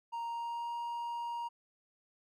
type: tone with pitch glide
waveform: triangle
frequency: 932.3 to 942.6 Hz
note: A#5 to A#5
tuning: 0 to +19 cents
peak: -34 dBFS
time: 0.12-1.49 s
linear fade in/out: 20 ms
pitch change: +19 cents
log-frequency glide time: 0.26-0.73 s
effects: none